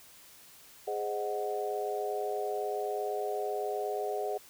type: chord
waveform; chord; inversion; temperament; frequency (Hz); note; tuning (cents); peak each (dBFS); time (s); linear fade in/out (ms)
sine; Ab dominant seventh; none; equal; 415.3 / 523.3 / 622.3 / 740; Ab4 / C5 / Eb5 / Gb5; 0 / 0 / 0 / 0; -34 / -40 / -38 / -36; 0.87-4.38; 10
effects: white hiss -55 dBFS RMS until 4.49 s